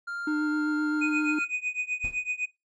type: tone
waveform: triangle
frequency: 1396.9 Hz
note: F6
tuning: in tune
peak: -30 dBFS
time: 0.07-1.45 s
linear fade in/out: 10 ms
type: tone with vibrato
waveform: triangle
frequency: 303.2 Hz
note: D#4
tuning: 45 cents flat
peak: -23 dBFS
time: 0.27-1.39 s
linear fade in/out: 5 ms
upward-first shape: sine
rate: 7.7 Hz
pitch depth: 14 cents each way
type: tone with tremolo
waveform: triangle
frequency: 2489 Hz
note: D#7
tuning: in tune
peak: -23 dBFS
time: 1.01-2.46 s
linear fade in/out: 10 ms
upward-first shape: triangle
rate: 7.9 Hz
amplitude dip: 95%
type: noise with exponential decay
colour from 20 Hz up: brown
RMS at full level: -35 dBFS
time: 2.04-2.27 s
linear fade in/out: 5 ms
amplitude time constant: 49 ms
effects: noise-tail reverb RT60 0.2 s tail -20 dB re dry + resampled to 22050 Hz